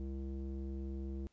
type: tone with low-pass filter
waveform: square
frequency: 67.3 Hz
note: C2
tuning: 49 cents sharp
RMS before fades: -41 dBFS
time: 0-1.27 s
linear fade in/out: 0 ms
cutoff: 330 Hz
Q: 2.2
effects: pink hiss -75 dBFS RMS until 1.32 s + resampled to 16000 Hz